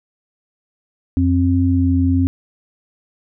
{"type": "tone pair together", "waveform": "sine", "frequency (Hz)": [88.89, 265.3], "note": ["F2", "C4"], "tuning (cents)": [31, 24], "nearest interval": "octave + perfect fifth", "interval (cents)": 1893, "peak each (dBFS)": -15, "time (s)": [1.17, 2.27], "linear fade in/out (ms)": 0, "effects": []}